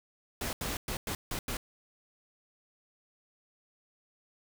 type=noise bursts at uneven times; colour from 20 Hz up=pink; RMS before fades=-35 dBFS; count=6; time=0.41-0.53 / 0.61-0.77 / 0.88-0.97 / 1.07-1.15 / 1.31-1.39 / 1.48-1.57 s; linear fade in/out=2 ms; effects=none